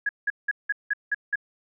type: tone bursts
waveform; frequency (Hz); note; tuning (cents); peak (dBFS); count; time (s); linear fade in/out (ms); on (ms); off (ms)
sine; 1670; G#6; +9; -21; 7; 0.06-1.357; 5; 31; 180
effects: none